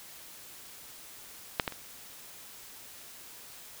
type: clicks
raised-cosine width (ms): 0.3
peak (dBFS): -8 / -14 / -26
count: 3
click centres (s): 1.598 / 1.678 / 1.723
effects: white hiss -49 dBFS RMS until 3.8 s